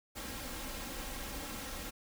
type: noise with comb filter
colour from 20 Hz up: pink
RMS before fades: -42 dBFS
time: 0.15-1.91 s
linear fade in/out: 20 ms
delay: 3.7 ms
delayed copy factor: +0.6
effects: none